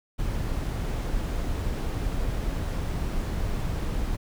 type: noise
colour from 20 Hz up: brown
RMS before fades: -28 dBFS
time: 0.18-4.17 s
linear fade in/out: 20 ms
effects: none